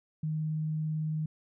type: tone with vibrato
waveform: sine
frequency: 155.56 Hz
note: D#3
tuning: in tune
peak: -29 dBFS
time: 0.23-1.26 s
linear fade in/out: 5 ms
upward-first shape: triangle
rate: 18 Hz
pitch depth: 8 cents each way
effects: none